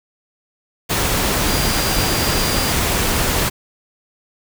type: tone in noise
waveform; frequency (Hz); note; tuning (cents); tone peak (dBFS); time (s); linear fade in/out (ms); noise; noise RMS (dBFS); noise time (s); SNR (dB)
sine; 4781; D8; +30; -26; 1.47-2.73; 20; pink; -18; 0.89-3.5; -11
effects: none